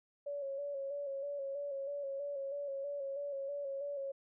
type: tone with vibrato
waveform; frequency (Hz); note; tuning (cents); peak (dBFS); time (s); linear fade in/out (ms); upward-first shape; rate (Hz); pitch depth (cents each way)
sine; 560; C#5; +18; -37; 0.26-4.12; 10; square; 3.1; 37
effects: none